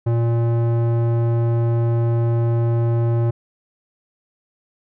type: tone with low-pass filter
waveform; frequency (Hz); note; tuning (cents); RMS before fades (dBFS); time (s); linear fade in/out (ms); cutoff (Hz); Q
square; 116.8; A#2; +4; -18; 0.06-3.31; 10; 750; 0.66
effects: none